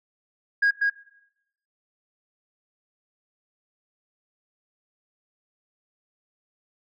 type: tone with echo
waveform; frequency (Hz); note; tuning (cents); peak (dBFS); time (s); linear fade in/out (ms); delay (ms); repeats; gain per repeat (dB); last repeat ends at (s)
sine; 1638; G#6; -24; -15; 0.62-0.71; 10; 190; 1; -3; 0.9
effects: noise-tail reverb RT60 0.8 s tail -17 dB re dry + tanh soft clip ceiling -15 dBFS